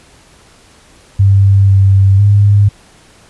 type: tone with pitch steps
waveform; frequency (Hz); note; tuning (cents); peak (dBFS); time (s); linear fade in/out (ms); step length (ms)
sine; 98.4 / 97.4 / 101.8; G2 / G2 / G#2; +7 / -11 / -34; -4; 1.19-2.69; 10; 500
effects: pink hiss -44 dBFS RMS until 3.29 s + resampled to 24000 Hz